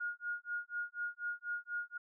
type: tone with tremolo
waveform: sine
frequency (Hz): 1431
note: F6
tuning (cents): +42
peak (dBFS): -34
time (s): 0-1.98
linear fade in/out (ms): 10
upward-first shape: sine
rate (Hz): 4.1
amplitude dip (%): 100
effects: none